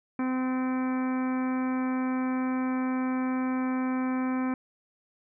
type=harmonic tone; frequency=257.3 Hz; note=C4; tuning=29 cents flat; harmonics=1 / 2 / 3 / 4 / 5 / 6 / 7 / 8 / 9; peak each=-26 / -40 / -40 / -39 / -42 / -45 / -47 / -52 / -45 dBFS; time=0.19-4.54 s; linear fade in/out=2 ms; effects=none